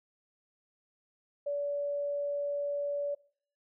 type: tone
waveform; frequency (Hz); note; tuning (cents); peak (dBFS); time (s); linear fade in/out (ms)
sine; 574; D5; -40; -30; 1.46-3.15; 10
effects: noise-tail reverb RT60 0.5 s tail -22 dB re dry